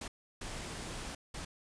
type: noise bursts at uneven times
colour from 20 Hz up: pink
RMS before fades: -42 dBFS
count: 3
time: 0.01-0.08 / 0.41-1.15 / 1.34-1.45 s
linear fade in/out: 5 ms
effects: resampled to 22050 Hz